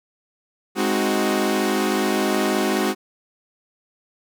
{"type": "chord", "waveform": "sawtooth", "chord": "Ab dominant seventh", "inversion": "none", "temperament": "equal", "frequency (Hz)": [207.7, 261.6, 311.1, 370], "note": ["Ab3", "C4", "Eb4", "Gb4"], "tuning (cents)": [0, 0, 0, 0], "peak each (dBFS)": [-20, -22, -22, -19], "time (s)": [0.75, 2.95], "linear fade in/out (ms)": 50, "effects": []}